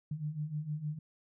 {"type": "beating tone pair", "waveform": "sine", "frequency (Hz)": [146.83, 153.33], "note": ["D3", "D#3"], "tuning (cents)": [0, -25], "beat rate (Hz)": 6.5, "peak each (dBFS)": [-40, -36], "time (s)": [0.11, 0.99], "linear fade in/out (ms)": 5, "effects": []}